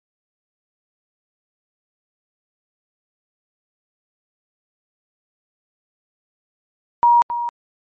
sine tone with echo, 951 Hz, A#5, 34 cents sharp, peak -9 dBFS, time 7.03-7.22 s, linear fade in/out 0 ms, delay 270 ms, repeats 1, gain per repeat -11 dB, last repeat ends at 7.49 s, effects MP3 32 kbps

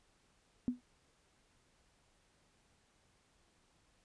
sine tone with exponential decay, 246.9 Hz, B3, in tune, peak -27 dBFS, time 0.68-0.81 s, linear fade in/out 0 ms, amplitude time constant 27 ms, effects pink hiss -72 dBFS RMS until 4.04 s + resampled to 22050 Hz

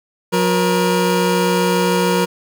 25% pulse tone pair together, 180.57 / 474.6 Hz, F#3 / A#4, -42 / +31 cents, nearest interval octave + perfect fourth, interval 1673 cents, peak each -13 dBFS, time 0.32-2.26 s, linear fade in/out 20 ms, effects none

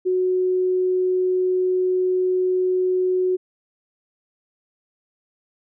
sine tone, 368.2 Hz, F#4, 8 cents flat, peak -17 dBFS, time 0.05-3.37 s, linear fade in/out 20 ms, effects none

